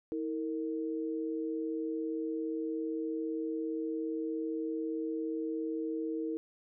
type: tone pair together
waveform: sine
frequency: 320.9 / 458.4 Hz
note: E4 / A#4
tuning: -46 / -29 cents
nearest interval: tritone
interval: 617 cents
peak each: -34 / -37 dBFS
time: 0.12-6.37 s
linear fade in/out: 0 ms
effects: none